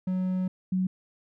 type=tone pair in turn; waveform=triangle / sine; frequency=185 / 185.75 Hz; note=F#3 / F#3; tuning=0 / +7 cents; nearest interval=unison; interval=7 cents; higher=second; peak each=-23 dBFS; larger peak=neither; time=0.07-0.48 / 0.72-0.87 s; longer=first; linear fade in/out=5 ms; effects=none